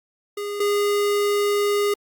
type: tone pair in turn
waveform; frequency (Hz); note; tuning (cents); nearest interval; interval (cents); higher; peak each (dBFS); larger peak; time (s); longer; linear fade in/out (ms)
square; 409.6 / 409.6; G#4 / G#4; -24 / -24; unison; 0; neither; -27 / -19; second; 0.37-0.6 / 0.6-1.94; second; 5
effects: Opus 48 kbps